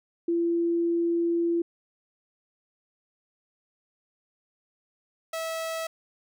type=tone pair in turn; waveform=sine / sawtooth; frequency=339.4 / 650.4 Hz; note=F4 / E5; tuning=-49 / -23 cents; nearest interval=major seventh; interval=1126 cents; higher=second; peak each=-22 / -26 dBFS; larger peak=first; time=0.28-1.62 / 5.33-5.87 s; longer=first; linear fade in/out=5 ms; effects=none